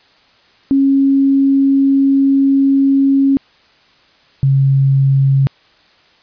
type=tone pair in turn; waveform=sine; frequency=273.7 / 136.26 Hz; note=C#4 / C#3; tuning=-22 / -29 cents; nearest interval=octave; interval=1207 cents; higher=first; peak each=-8 dBFS; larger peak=neither; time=0.71-3.37 / 4.43-5.47 s; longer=first; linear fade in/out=0 ms; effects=white hiss -50 dBFS RMS until 6.22 s + resampled to 11025 Hz